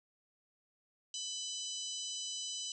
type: harmonic tone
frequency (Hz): 998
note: B5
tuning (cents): +18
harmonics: 3 / 4 / 5 / 6 / 7 / 8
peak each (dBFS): -43 / -46 / -48 / -44 / -50 / -48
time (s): 1.14-2.72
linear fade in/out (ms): 2
effects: none